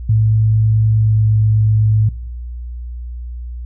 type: tone with pitch glide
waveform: sine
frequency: 109.4 to 108.02 Hz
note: A2 to A2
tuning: -9 to -31 cents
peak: -9 dBFS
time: 0.09-2.09 s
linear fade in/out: 5 ms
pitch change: -22 cents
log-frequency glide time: 0.94-1.27 s
effects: noise-tail reverb RT60 1.0 s tail -24 dB re dry + added 60 Hz sine -24 dBFS peak until 3.65 s